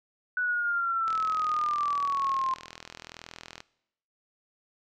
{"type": "exponential sweep", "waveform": "sine", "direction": "down", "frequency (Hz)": [1487, 1046.5], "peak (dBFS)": -25, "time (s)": [0.37, 2.54], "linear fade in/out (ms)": 2}
{"type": "click train", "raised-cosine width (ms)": 0.2, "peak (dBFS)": -23, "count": 105, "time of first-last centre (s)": [1.08, 3.604], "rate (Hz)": 41.2}
{"effects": ["noise-tail reverb RT60 0.8 s tail -21 dB re dry"]}